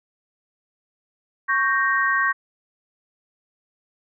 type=chord; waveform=sine; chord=G diminished; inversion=second; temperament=equal; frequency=1108.7 / 1568 / 1864.7 Hz; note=Db6 / G6 / Bb6; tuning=0 / 0 / 0 cents; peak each=-22 dBFS; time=1.48-2.33 s; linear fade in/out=20 ms; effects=none